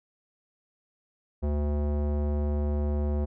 square tone with low-pass filter, 73.42 Hz, D2, in tune, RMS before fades -27 dBFS, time 1.42-3.26 s, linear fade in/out 20 ms, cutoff 600 Hz, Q 1.2, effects none

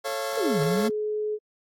sawtooth chord, A augmented, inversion none, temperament just, 440 / 550 / 687.5 Hz, A4 / C#5 / E#5, 0 / -14 / -27 cents, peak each -30 / -26 / -29 dBFS, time 0.04-0.89 s, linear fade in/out 20 ms
sine exponential two-way sweep, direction down then up, 491.1 to 148.8 to 233.9 Hz, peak -24 dBFS, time 0.37-0.9 s, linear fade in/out 5 ms, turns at 0.61 s
sine tone with pitch glide, 419.9 to 424.8 Hz, G#4 to G#4, +19 to +39 cents, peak -25 dBFS, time 0.41-1.39 s, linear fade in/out 50 ms, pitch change +20 cents, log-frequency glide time 0.6-0.82 s
effects AAC 48 kbps

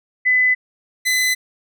sine / sawtooth tone pair in turn, 2008 / 2016 Hz, B6 / B6, +28 / +35 cents, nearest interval unison, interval 7 cents, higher second, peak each -12 dBFS, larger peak neither, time 0.25-0.55 / 1.05-1.35 s, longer neither, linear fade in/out 20 ms, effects none

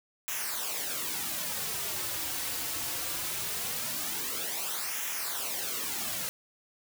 white noise with flanger, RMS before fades -34 dBFS, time 0.28-6.29 s, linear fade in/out 0 ms, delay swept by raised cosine 0.22 to 5.02 ms, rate 0.21 Hz, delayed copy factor -0.7, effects none

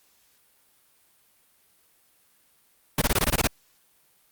pink noise bursts, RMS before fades -21 dBFS, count 9, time 2.98-3.473 s, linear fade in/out 5 ms, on 37 ms, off 20 ms, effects white hiss -63 dBFS RMS until 4.31 s + Opus 48 kbps

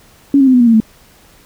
sine tone with pitch steps, 280 / 268.9 / 258.2 / 248 / 238.2 / 228.7 / 219.7 Hz, C#4 / C4 / C4 / B3 / A#3 / A#3 / A3, +18 / +47 / -23 / +7 / +38 / -33 / -2 cents, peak -5 dBFS, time 0.34-0.802 s, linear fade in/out 2 ms, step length 66 ms, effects pink hiss -46 dBFS RMS until 1.45 s

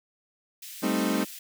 white high-pass noise, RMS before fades -42 dBFS, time 0.62-1.39 s, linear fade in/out 5 ms, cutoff 2000 Hz, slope 24 dB/octave
35% pulse chord, A half-diminished seventh, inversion third, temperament equal, 196 / 220 / 261.6 / 311.1 Hz, G3 / A3 / C4 / Eb4, 0 / 0 / 0 / 0 cents, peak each -28 dBFS, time 0.82-1.25 s, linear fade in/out 20 ms
effects none

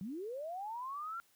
sine linear sweep, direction up, 172.1 to 1392 Hz, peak -39 dBFS, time 0.01-1.2 s, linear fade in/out 0 ms, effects white hiss -70 dBFS RMS until 1.35 s + high-pass 60 Hz 12 dB/octave

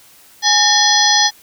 harmonic tone with a mistuned harmonic, 838 Hz, G#5, 15 cents sharp, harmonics 1 / 2 / 4 / 5 / 6 / 7, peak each -17 / -17 / -17 / -17 / -17 / -17 dBFS, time 0.42-1.31 s, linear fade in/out 50 ms, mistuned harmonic 2, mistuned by +140 cents, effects white hiss -46 dBFS RMS until 1.42 s

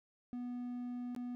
triangle tone with dropouts, 245.2 Hz, B3, 12 cents flat, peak -37 dBFS, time 0.33-1.35 s, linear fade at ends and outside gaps 0 ms, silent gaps 1.149-1.163 s, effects none

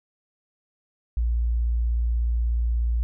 sine tone, 58.27 Hz, A#1, in tune, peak -20 dBFS, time 1.17-3.03 s, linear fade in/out 0 ms, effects none

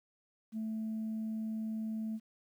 sine tone, 220 Hz, A3, in tune, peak -33 dBFS, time 0.52-2.2 s, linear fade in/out 50 ms, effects tanh soft clip ceiling -32 dBFS + 11-bit

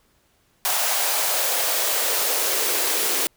white noise with high-pass filter sweep, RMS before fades -22 dBFS, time 0.65-3.27 s, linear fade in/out 0 ms, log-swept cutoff 720 to 360 Hz, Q 2.4, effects pink hiss -63 dBFS RMS until 3.36 s

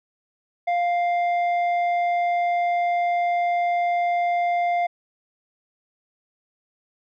square tone with low-pass filter, 700 Hz, F5, 4 cents sharp, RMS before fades -22 dBFS, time 0.67-4.87 s, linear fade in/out 10 ms, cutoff 1500 Hz, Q 4.5, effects none

